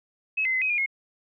sine tone with pitch steps, 2572 / 2060 / 2041 / 2529 / 2421 / 2160 Hz, E7 / C7 / C7 / D#7 / D#7 / C#7, -43 / -28 / -44 / +28 / -48 / -45 cents, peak -22 dBFS, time 0.37-0.862 s, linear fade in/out 10 ms, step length 82 ms, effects none

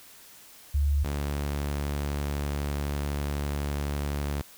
sine / sawtooth tone pair in turn, 71.7 / 71.97 Hz, D2 / D2, -41 / -34 cents, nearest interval unison, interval 7 cents, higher second, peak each -21 / -24 dBFS, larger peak first, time 0.74-1.04 / 1.04-4.42 s, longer second, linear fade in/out 10 ms, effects white hiss -51 dBFS RMS until 4.57 s

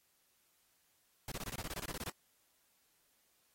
pink noise bursts, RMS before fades -42 dBFS, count 14, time 1.28-2.098 s, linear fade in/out 2 ms, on 38 ms, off 22 ms, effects white hiss -74 dBFS RMS until 3.54 s + AAC 48 kbps

